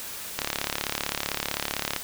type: click train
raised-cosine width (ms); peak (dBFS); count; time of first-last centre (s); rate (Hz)
0.2; -8; 57; 0.39-1.963; 35.6
effects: white hiss -37 dBFS RMS until 2.03 s